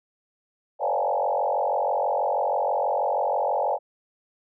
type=tone with frequency modulation; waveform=sine; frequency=702 Hz; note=F5; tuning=9 cents sharp; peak=-21 dBFS; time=0.79-3.79 s; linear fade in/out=50 ms; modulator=46.2 Hz; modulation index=4.1; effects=none